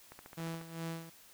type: click train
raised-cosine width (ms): 0.5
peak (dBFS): -34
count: 8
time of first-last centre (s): 0.12-0.613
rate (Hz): 14.2
type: tone with tremolo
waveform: sawtooth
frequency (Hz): 164.81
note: E3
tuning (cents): 0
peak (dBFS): -33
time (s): 0.37-1.1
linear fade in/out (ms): 10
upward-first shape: sine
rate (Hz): 2.5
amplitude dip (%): 75
effects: white hiss -59 dBFS RMS until 1.33 s